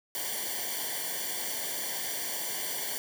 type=noise with comb filter; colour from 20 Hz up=white; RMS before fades=-34 dBFS; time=0.15-2.98 s; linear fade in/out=0 ms; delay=0.77 ms; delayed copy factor=-1; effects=none